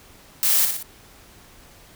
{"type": "noise with echo", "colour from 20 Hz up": "blue", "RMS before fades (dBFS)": -19, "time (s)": [0.43, 0.65], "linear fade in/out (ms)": 0, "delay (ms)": 59, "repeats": 3, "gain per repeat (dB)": -5, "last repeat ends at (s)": 0.827, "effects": ["pink hiss -49 dBFS RMS until 1.95 s"]}